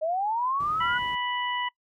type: linear sweep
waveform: sine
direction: up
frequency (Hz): 610 to 1480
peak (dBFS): -24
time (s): 0.01-0.99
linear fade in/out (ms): 20
type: noise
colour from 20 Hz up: brown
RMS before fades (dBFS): -39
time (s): 0.6-1.15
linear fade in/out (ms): 2
type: harmonic tone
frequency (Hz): 985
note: B5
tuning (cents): -5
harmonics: 1 / 2 / 3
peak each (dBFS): -29 / -32 / -34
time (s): 0.8-1.69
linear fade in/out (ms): 10
effects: noise-tail reverb RT60 0.1 s tail -23 dB re dry + high-pass 80 Hz 12 dB/octave